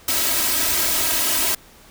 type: noise with comb filter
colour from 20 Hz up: white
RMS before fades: -20 dBFS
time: 0.08-1.55 s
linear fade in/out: 5 ms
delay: 3.1 ms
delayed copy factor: +0.95
effects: pink hiss -48 dBFS RMS until 1.9 s